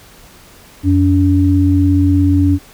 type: tone pair together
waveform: sine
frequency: 89.4 / 285.1 Hz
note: F2 / C#4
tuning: +41 / +49 cents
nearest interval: octave + minor sixth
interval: 2008 cents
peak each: -11 dBFS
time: 0.83-2.59 s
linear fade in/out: 50 ms
effects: pink hiss -42 dBFS RMS until 2.73 s